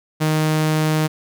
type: tone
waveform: sawtooth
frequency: 155.56 Hz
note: D#3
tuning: in tune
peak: -12 dBFS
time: 0.2-1.08 s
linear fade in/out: 20 ms
effects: none